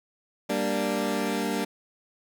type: chord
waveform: 20% pulse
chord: G minor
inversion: none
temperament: equal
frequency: 196 / 233.1 / 293.7 Hz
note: G3 / Bb3 / D4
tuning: 0 / 0 / 0 cents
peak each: -25 dBFS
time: 0.49-1.65 s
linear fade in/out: 10 ms
effects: none